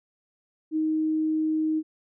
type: tone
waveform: sine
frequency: 313.2 Hz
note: D#4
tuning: 11 cents sharp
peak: -22 dBFS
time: 0.71-1.83 s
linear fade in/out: 50 ms
effects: none

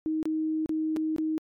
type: tone with dropouts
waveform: sine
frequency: 314.2 Hz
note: D#4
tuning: 17 cents sharp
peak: -25 dBFS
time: 0.06-1.38 s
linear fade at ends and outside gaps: 0 ms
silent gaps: 0.229-0.255 / 0.66-0.693 / 0.963-0.968 / 1.163-1.183 s
effects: MP3 96 kbps

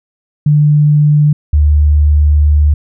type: tone pair in turn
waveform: sine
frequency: 148.7 / 74.35 Hz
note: D3 / D2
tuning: +22 / +22 cents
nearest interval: octave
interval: 1200 cents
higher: first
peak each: -5 dBFS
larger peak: neither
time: 0.46-1.33 / 1.53-2.74 s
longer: second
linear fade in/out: 5 ms
effects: none

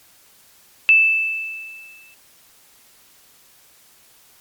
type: tone with exponential decay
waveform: sine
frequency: 2637 Hz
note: E7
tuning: in tune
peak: -7 dBFS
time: 0.89-2.14 s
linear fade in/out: 0 ms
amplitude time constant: 270 ms
effects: white hiss -52 dBFS RMS until 4.4 s + MP3 96 kbps

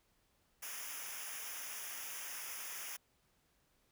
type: noise with comb filter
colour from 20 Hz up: white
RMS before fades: -45 dBFS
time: 0.62-2.97 s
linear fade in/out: 10 ms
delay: 0.24 ms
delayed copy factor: -0.9
effects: pink hiss -75 dBFS RMS until 3.91 s

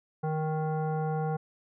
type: tone with frequency modulation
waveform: sine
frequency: 155.56 Hz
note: D#3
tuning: in tune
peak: -27 dBFS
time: 0.23-1.37 s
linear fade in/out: 10 ms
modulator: 625 Hz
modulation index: 0.98
effects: none

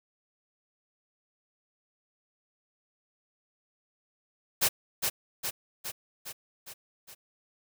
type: noise with echo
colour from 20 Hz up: white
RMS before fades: -24 dBFS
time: 4.61-4.69 s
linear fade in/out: 20 ms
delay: 410 ms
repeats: 6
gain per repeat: -4 dB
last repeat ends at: 7.15 s
effects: none

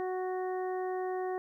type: harmonic tone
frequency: 370 Hz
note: F#4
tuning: in tune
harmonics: 1 / 2 / 3 / 4 / 5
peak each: -33 / -37 / -46 / -53 / -48 dBFS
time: 0-1.38 s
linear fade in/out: 0 ms
effects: 12-bit

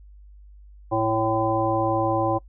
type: harmonic tone with a mistuned harmonic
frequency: 110.9 Hz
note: A2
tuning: 14 cents sharp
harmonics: 1 / 3 / 5 / 7 / 9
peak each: -29 / -25 / -25 / -25 / -28 dBFS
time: 0.91-2.39 s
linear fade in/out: 20 ms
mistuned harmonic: 9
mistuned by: +30 cents
effects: noise-tail reverb RT60 0.1 s tail -22 dB re dry + added 50 Hz sine -44 dBFS peak until 2.48 s

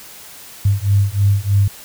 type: beating tone pair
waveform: sine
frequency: 98.5 / 101.7 Hz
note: G2 / G#2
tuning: +9 / -36 cents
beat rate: 3.2 Hz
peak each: -15 dBFS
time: 0.65-1.68 s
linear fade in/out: 5 ms
effects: white hiss -38 dBFS RMS until 1.84 s

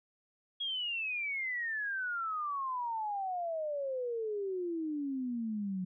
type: exponential sweep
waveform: sine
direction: down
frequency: 3322 to 180.6 Hz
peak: -33 dBFS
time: 0.6-5.85 s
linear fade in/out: 10 ms
effects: none

